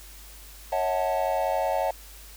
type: chord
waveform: triangle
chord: F# minor seventh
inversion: second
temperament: equal with one note detuned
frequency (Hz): 554.4 / 645.3 / 740 / 880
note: C#5 / E5 / F#5 / A5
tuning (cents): 0 / -37 / 0 / 0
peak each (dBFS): -27 / -26 / -27 / -28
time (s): 0.72-1.91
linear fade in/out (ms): 5
effects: added 50 Hz sine -46 dBFS peak until 2.36 s + white hiss -48 dBFS RMS until 2.36 s